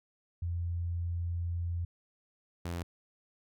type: tone pair in turn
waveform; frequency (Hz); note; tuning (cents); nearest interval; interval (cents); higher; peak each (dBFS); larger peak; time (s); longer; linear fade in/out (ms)
sine / sawtooth; 86 / 86; F2 / F2; -26 / -26; unison; 0; neither; -31 / -31; neither; 0.42-1.85 / 2.65-2.83; first; 5
effects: none